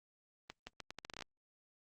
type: accelerating click train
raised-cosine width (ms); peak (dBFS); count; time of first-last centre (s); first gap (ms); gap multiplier
0.2; -27; 12; 0.5-1.222; 170; 0.78
effects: Opus 32 kbps